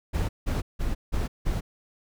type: noise bursts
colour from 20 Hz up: brown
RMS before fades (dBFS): -26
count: 5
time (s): 0.13-1.61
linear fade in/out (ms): 20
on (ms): 160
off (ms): 170
effects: none